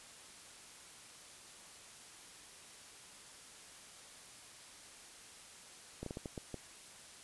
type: slowing click train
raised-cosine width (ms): 2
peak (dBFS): -28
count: 7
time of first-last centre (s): 6.03-6.543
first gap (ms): 33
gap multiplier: 1.38
effects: white hiss -55 dBFS RMS until 7.23 s + resampled to 24000 Hz